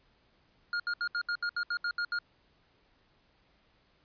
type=tone bursts; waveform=square; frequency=1420 Hz; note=F6; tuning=28 cents sharp; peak=-30 dBFS; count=11; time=0.73-2.188 s; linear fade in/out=2 ms; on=68 ms; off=71 ms; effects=pink hiss -68 dBFS RMS until 4.04 s + resampled to 11025 Hz